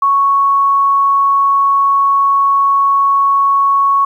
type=tone; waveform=sine; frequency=1108.7 Hz; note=C#6; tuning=in tune; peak=-8 dBFS; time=0.02-4.05 s; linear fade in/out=5 ms; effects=8-bit